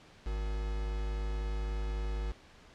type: tone with quantisation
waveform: triangle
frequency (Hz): 51.91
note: G#1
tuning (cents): 0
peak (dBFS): -30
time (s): 0.25-2.33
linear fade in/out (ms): 20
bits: 7
effects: pink hiss -57 dBFS RMS until 2.74 s + low-pass 5000 Hz 12 dB/octave